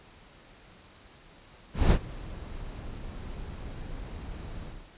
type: noise with ADSR envelope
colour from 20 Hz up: brown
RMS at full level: -18 dBFS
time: 1.73-4.88 s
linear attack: 190 ms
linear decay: 63 ms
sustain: -21 dB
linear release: 220 ms
effects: pink hiss -54 dBFS RMS until 4.97 s + resampled to 8000 Hz